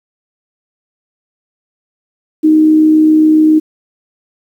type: tone with amplitude modulation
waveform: sine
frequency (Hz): 311.1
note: D#4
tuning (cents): 0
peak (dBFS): -3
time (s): 2.43-3.6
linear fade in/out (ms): 20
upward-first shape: sine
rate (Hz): 67.3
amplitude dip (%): 30
effects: 7-bit